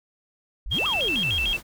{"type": "exponential two-way sweep", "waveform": "sine", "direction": "up then down", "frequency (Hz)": [32.5, 1318.5, 32.5], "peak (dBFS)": -29, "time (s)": [0.66, 1.53], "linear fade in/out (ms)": 0, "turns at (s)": 0.86}
{"type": "noise", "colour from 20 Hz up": "pink", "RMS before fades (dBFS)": -38, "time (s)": [0.7, 1.63], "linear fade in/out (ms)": 50}
{"type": "tone with vibrato", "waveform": "sine", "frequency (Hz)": 2937, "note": "F#7", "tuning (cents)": -13, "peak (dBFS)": -22, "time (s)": [0.71, 1.57], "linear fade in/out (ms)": 10, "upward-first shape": "square", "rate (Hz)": 6.7, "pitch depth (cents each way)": 170}
{"effects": []}